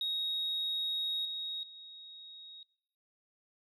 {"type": "tone with level steps", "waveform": "sine", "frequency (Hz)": 3767, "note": "A#7", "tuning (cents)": 17, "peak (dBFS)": [-30, -35, -47], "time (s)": [0.01, 2.63], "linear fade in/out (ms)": 2, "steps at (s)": [1.25, 1.63], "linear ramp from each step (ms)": 2, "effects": ["noise-tail reverb RT60 0.8 s tail -24 dB re dry", "tanh soft clip ceiling -28 dBFS"]}